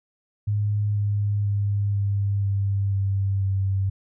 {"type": "tone with pitch steps", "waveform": "sine", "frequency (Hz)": [103.83, 102.64, 101.46, 100.29, 99.14, 98, 96.88], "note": ["G#2", "G#2", "G#2", "G2", "G2", "G2", "G2"], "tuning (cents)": [0, -20, -40, 40, 20, 0, -20], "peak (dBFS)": -20, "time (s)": [0.47, 3.9], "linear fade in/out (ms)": 10, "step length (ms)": 490, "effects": []}